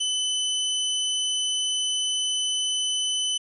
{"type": "tone", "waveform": "sawtooth", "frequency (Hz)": 3017, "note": "F#7", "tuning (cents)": 33, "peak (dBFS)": -20, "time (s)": [0, 3.38], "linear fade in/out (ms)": 10, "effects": ["resampled to 24000 Hz", "10-bit"]}